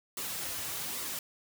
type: noise with flanger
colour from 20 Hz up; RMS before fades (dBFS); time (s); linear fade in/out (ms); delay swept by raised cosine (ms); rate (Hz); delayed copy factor
white; -37; 0.17-1.19; 2; 1.2 to 5.5; 1.2; -0.5
effects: none